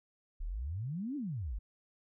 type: exponential two-way sweep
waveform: sine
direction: up then down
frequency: 33.02 to 305.2 to 44.18 Hz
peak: -35 dBFS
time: 0.4-1.59 s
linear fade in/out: 10 ms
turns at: 1.16 s
effects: none